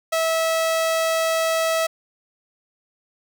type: tone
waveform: sawtooth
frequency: 650 Hz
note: E5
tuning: 24 cents flat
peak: -15 dBFS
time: 0.12-1.87 s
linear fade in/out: 10 ms
effects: none